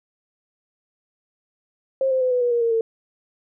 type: tone with pitch steps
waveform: sine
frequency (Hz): 533 / 520.5 / 508.3 / 496.4 / 484.8 / 473.5 / 462.4 / 451.6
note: C5 / C5 / B4 / B4 / B4 / A#4 / A#4 / A4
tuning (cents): +32 / -9 / +50 / +9 / -32 / +27 / -14 / +45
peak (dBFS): -17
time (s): 2.01-2.81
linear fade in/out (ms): 2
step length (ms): 100
effects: none